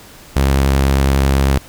sawtooth tone with vibrato, 68 Hz, C#2, 33 cents flat, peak -7 dBFS, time 0.36-1.58 s, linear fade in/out 0 ms, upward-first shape triangle, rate 10 Hz, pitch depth 23 cents each way, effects pink hiss -40 dBFS RMS until 1.68 s

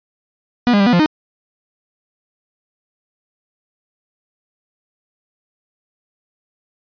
45% pulse tone with pitch steps, 243.4 / 203.4 / 197.6 / 244.4 / 174.5 / 308.2 Hz, B3 / G#3 / G3 / B3 / F3 / D#4, -25 / -36 / +14 / -18 / -1 / -16 cents, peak -10 dBFS, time 0.67-1.06 s, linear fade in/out 0 ms, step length 65 ms, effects resampled to 11025 Hz

